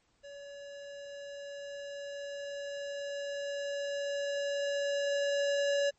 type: tone with level ramp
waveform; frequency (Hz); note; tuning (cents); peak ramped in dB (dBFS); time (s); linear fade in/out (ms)
square; 567; C#5; +39; -46 to -27; 0.23-5.91; 20
effects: pink hiss -72 dBFS RMS until 5.98 s + MP3 32 kbps